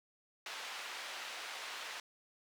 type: band-pass noise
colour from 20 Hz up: white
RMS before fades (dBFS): -45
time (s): 0.46-2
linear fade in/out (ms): 2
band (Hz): 690 to 3400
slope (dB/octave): 12
effects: none